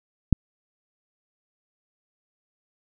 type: click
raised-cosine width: 5 ms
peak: -3 dBFS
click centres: 0.327 s
effects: none